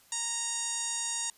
harmonic tone with a mistuned harmonic, 932.3 Hz, A#5, in tune, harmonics 1 / 2 / 3 / 4 / 5 / 6 / 7 / 8 / 9 / 10, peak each -43 / -45 / -46 / -42 / -46 / -43 / -34 / -43 / -38 / -41 dBFS, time 0.12-1.3 s, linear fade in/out 2 ms, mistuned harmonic 7, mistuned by +62 cents, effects white hiss -61 dBFS RMS until 1.37 s + resampled to 32000 Hz

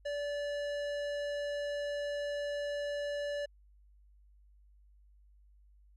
sine tone with tanh clipping, 579 Hz, D5, 25 cents flat, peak -36 dBFS, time 0.05-3.46 s, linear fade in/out 10 ms, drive 17 dB, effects added 50 Hz sine -59 dBFS peak until 5.96 s

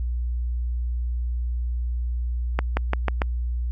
accelerating click train, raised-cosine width 0.5 ms, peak -7 dBFS, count 5, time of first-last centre 2.59-3.219 s, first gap 180 ms, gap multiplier 0.91, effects added 60 Hz sine -23 dBFS peak until 3.71 s

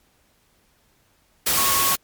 sine tone in noise, 1102 Hz, C#6, 11 cents flat, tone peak -23 dBFS, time 1.57-1.95 s, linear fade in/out 10 ms, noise white, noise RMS -20 dBFS, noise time 1.46-1.96 s, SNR -6 dB, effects pink hiss -62 dBFS RMS until 2.03 s + MP3 96 kbps

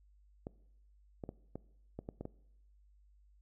clicks, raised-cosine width 2 ms, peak -28 dBFS, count 8, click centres 0.469 / 1.238 / 1.291 / 1.556 / 1.99 / 2.089 / 2.21 / 2.254 s, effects noise-tail reverb RT60 0.8 s tail -21 dB re dry + added 50 Hz sine -62 dBFS peak until 3.41 s

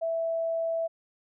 sine tone, 659.3 Hz, E5, in tune, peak -26 dBFS, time 0.01-0.88 s, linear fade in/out 20 ms, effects none

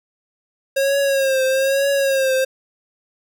square tone with vibrato, 541 Hz, C#5, 42 cents flat, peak -16 dBFS, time 0.76-2.45 s, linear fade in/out 10 ms, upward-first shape triangle, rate 1.1 Hz, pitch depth 63 cents each way, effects none

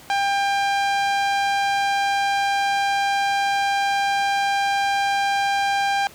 sawtooth tone with low-pass filter, 797 Hz, G5, 28 cents sharp, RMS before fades -21 dBFS, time 0.1-6.07 s, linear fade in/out 0 ms, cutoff 5700 Hz, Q 0.57, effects pink hiss -45 dBFS RMS until 6.14 s + high-pass 80 Hz 12 dB/octave

